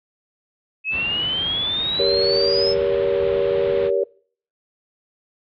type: exponential sweep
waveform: sine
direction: up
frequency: 2548 to 5274 Hz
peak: -20 dBFS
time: 0.84-2.75 s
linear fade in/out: 50 ms
type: low-pass noise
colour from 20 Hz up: pink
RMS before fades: -33 dBFS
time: 0.9-3.91 s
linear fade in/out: 50 ms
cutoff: 3800 Hz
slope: 48 dB/octave
type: chord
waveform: sine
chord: G diminished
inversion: none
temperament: just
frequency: 392 / 470.4 / 564.5 Hz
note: G4 / Bb4 / Db5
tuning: 0 / +16 / +31 cents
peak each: -21 dBFS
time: 1.99-4.04 s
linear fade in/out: 5 ms
effects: noise-tail reverb RT60 0.5 s tail -24 dB re dry + high-pass 60 Hz 12 dB/octave